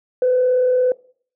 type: tone with frequency modulation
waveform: sine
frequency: 504 Hz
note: B4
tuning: 35 cents sharp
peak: -12 dBFS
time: 0.22-0.92 s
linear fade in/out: 2 ms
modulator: 37.4 Hz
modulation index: 0.24
effects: noise-tail reverb RT60 0.5 s tail -22 dB re dry + tanh soft clip ceiling -9 dBFS